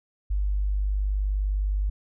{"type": "tone", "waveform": "sine", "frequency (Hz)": 49.77, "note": "G1", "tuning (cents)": 27, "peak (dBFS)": -22, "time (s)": [0.3, 1.9], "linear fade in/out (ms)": 10, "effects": []}